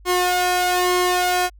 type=tone with flanger; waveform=sawtooth; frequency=360.4 Hz; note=F#4; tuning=45 cents flat; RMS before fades=-19 dBFS; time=0.05-1.5 s; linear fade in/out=50 ms; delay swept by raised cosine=0.93 to 1.54 ms; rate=1.1 Hz; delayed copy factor=+0.7; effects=added 50 Hz sine -43 dBFS peak until 1.59 s